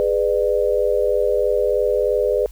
sine chord, G# diminished, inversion none, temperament just, 415.3 / 498.4 / 598 Hz, G#4 / B4 / D5, 0 / +16 / +31 cents, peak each -20 / -19 / -21 dBFS, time 0-2.46 s, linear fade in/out 0 ms, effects added 50 Hz sine -36 dBFS peak until 2.51 s + white hiss -52 dBFS RMS until 2.51 s

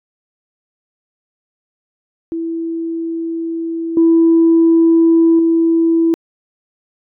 sine tone with level steps, 330.3 Hz, E4, 4 cents sharp, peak -18 / -6 / -9 dBFS, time 2.32-6.14 s, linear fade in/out 0 ms, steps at 3.97 / 5.39 s, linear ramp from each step 2 ms, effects tanh soft clip ceiling -3 dBFS

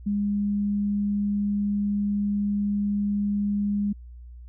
sine tone, 204 Hz, G#3, 31 cents flat, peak -22 dBFS, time 0.06-3.93 s, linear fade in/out 10 ms, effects added 60 Hz sine -40 dBFS peak until 4.48 s

